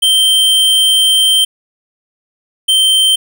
square tone pair in turn, 3131 / 3120 Hz, G7 / G7, -3 / -9 cents, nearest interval unison, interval 6 cents, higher first, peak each -8 dBFS, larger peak neither, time 0.02-1.45 / 2.68-3.16 s, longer first, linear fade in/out 10 ms, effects none

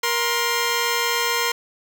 10% pulse tone pair together, 471.6 / 1050.2 Hz, A#4 / C6, +20 / +6 cents, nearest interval octave + major second, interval 1386 cents, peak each -14 dBFS, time 0.03-1.52 s, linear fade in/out 5 ms, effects none

